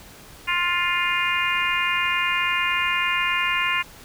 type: harmonic tone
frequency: 351.3 Hz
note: F4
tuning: 10 cents sharp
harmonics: 3 / 4 / 5 / 6 / 7 / 8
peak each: -26 / -30 / -28 / -26 / -26 / -28 dBFS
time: 0.47-3.83 s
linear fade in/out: 20 ms
effects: pink hiss -45 dBFS RMS until 4.04 s